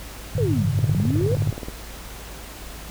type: chord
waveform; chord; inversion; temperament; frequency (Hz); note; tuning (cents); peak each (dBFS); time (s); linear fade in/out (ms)
sine; G suspended second; none; just; 98 / 110.25 / 147; G2 / A2 / D3; 0 / +4 / +2; -24; 0.35-1.51; 5
type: exponential two-way sweep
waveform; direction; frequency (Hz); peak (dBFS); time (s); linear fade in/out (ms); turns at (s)
sine; down then up; 524 to 104.5 to 524; -22; 0.38-1.35; 0; 0.78
type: click train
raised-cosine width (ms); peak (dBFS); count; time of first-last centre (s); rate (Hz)
2; -18; 18; 0.79-1.685; 19
effects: added 53 Hz sine -39 dBFS peak until 2.9 s + pink hiss -39 dBFS RMS until 2.9 s